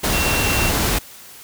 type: tone in noise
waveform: sine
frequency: 2729 Hz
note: F7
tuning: 41 cents flat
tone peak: -23 dBFS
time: 0.13-0.7 s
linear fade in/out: 10 ms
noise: pink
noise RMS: -19 dBFS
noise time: 0.03-0.99 s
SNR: -7 dB
effects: white hiss -41 dBFS RMS until 1.43 s